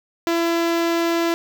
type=tone with notch filter; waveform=sawtooth; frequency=336.3 Hz; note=E4; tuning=35 cents sharp; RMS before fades=-20 dBFS; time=0.27-1.34 s; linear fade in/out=0 ms; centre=9800 Hz; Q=0.99; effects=none